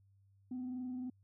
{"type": "tone with frequency modulation", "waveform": "sine", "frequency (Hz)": 252.5, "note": "B3", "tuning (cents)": 39, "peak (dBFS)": -37, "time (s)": [0.51, 1.1], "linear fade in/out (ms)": 5, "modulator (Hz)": 23.1, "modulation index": 0.22, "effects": ["tanh soft clip ceiling -36 dBFS", "added 98 Hz sine -65 dBFS peak until 1.23 s"]}